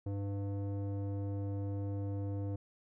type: tone with low-pass filter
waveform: square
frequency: 99.9 Hz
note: G2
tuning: 33 cents sharp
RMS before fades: -37 dBFS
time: 0.06-2.56 s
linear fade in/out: 5 ms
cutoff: 490 Hz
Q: 1.3
effects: none